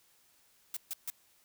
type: noise bursts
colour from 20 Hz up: blue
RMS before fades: -37 dBFS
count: 3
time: 0.74-1.101 s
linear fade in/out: 2 ms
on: 27 ms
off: 140 ms
effects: white hiss -67 dBFS RMS until 1.44 s